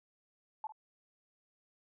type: tone with echo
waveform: sine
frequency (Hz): 867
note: A5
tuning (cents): -26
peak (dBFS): -36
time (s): 0.64-0.67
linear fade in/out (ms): 2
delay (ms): 52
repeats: 1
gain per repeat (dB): -12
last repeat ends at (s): 0.722
effects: none